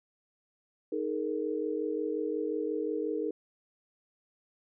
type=chord; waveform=sine; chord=D# suspended fourth; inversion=none; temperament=equal with one note detuned; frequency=311.1 / 420.6 / 466.2 Hz; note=D#4 / G#4 / A#4; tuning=0 / +22 / 0 cents; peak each=-34 dBFS; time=0.92-3.31 s; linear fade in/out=5 ms; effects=none